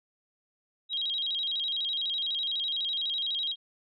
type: tone with vibrato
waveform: sine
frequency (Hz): 3520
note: A7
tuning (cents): 0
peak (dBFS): -28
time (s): 0.89-3.56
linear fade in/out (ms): 50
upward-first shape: square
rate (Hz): 12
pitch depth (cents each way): 150
effects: none